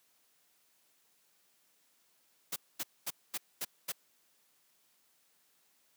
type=noise bursts; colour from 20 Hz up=white; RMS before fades=-36 dBFS; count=6; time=2.52-3.922 s; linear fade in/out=10 ms; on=42 ms; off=230 ms; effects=white hiss -71 dBFS RMS until 5.96 s + high-pass 150 Hz 12 dB/octave